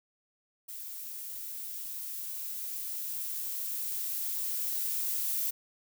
violet noise with level ramp, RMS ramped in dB -42 to -31 dBFS, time 0.68-5.51 s, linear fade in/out 10 ms, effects none

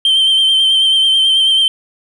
sine tone with vibrato, 3127 Hz, G7, 5 cents flat, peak -6 dBFS, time 0.05-1.68 s, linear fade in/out 2 ms, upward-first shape sine, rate 9.2 Hz, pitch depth 29 cents each way, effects tanh soft clip ceiling -7 dBFS + 8-bit

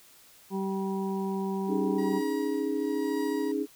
harmonic tone, 193.4 Hz, G3, 23 cents flat, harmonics 1 / 2 / 4 / 5, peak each -30 / -33 / -41 / -39 dBFS, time 0.5-2.22 s, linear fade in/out 50 ms
sine chord, C# suspended second, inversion none, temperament equal, 277.2 / 311.1 / 415.3 Hz, C#4 / D#4 / G#4, 0 / 0 / 0 cents, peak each -31 dBFS, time 1.67-3.67 s, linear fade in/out 50 ms
30% pulse tone with tremolo, 956 Hz, A#5, 43 cents sharp, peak -34 dBFS, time 1.98-3.52 s, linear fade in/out 5 ms, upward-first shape triangle, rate 1 Hz, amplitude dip 85%
effects white hiss -56 dBFS RMS until 3.75 s

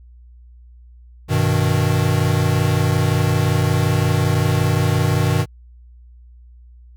square chord, G augmented, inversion none, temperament equal, 98 / 123.47 / 155.56 Hz, G2 / B2 / D#3, 0 / 0 / 0 cents, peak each -20 dBFS, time 1.28-5.46 s, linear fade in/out 50 ms, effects added 60 Hz sine -41 dBFS peak until 6.96 s

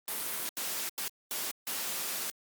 white noise bursts at uneven times, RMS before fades -35 dBFS, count 5, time 0.08-0.49 / 0.57-0.89 / 0.98-1.08 / 1.31-1.51 / 1.67-2.3 s, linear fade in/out 0 ms, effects high-pass 200 Hz 12 dB/octave + Opus 32 kbps

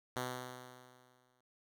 5% pulse tone with exponential decay, 126.1 Hz, B2, 36 cents sharp, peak -24 dBFS, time 0.16-1.41 s, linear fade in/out 5 ms, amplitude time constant 270 ms, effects none

